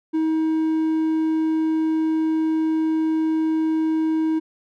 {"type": "tone", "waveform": "triangle", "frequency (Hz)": 317.6, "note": "D#4", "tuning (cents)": 36, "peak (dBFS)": -16, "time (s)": [0.13, 4.4], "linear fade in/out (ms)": 20, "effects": []}